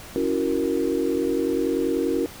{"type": "chord", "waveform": "sine", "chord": "F# dominant seventh", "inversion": "second", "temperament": "equal with one note detuned", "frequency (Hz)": [279.3, 329.6, 370, 466.2], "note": ["C#4", "E4", "F#4", "A#4"], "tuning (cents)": [13, 0, 0, 0], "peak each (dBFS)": -26, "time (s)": [0.16, 2.26], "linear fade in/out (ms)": 0, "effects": ["pink hiss -41 dBFS RMS until 2.4 s"]}